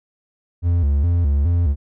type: tone with vibrato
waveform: triangle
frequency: 78.3 Hz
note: D#2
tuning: 11 cents sharp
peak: -12 dBFS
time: 0.62-1.76 s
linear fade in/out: 50 ms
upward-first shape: square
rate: 2.4 Hz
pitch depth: 170 cents each way
effects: none